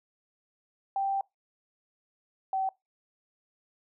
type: tone pair in turn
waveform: sine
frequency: 784 / 766.1 Hz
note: G5 / G5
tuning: 0 / -40 cents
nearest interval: unison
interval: 40 cents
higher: first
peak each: -26 dBFS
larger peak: neither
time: 0.96-1.21 / 2.53-2.69 s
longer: first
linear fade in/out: 2 ms
effects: noise-tail reverb RT60 0.2 s tail -24 dB re dry